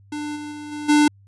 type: tone with level steps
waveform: square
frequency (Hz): 297.4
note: D4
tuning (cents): +22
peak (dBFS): -27 / -31 / -33 / -29 / -13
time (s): 0.12-1.08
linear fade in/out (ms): 5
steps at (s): 0.35 / 0.51 / 0.71 / 0.88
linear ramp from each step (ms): 20
effects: added 99 Hz sine -48 dBFS peak until 1.27 s + resampled to 24000 Hz